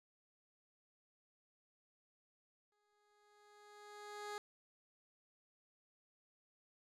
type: tone with exponential growth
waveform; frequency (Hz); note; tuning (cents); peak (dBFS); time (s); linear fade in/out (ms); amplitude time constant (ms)
15% pulse; 415.3; G#4; 0; -36; 2.72-4.38; 1; 360
effects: low-pass 9000 Hz 12 dB/octave